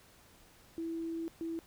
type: tone bursts at uneven times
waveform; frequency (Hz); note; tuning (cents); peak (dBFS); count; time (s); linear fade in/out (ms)
sine; 329.6; E4; 0; -35; 2; 0.78-1.28 / 1.41-1.59; 0
effects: pink hiss -61 dBFS RMS until 1.66 s